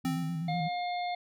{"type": "tone with vibrato", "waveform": "sine", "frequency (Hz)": 164.81, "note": "E3", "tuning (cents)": 0, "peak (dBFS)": -31, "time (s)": [0.04, 0.69], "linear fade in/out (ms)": 20, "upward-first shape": "square", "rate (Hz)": 8, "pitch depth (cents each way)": 67}
{"type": "tone with exponential decay", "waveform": "square", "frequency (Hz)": 261.6, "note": "C4", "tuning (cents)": 0, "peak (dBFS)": -29, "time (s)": [0.05, 0.84], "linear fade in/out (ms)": 0, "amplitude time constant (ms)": 170}
{"type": "harmonic tone", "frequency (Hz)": 711, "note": "F5", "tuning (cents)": 31, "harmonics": [1, 3, 5, 6], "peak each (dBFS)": [-31, -41, -45, -47], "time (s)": [0.48, 1.15], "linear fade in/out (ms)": 5}
{"effects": []}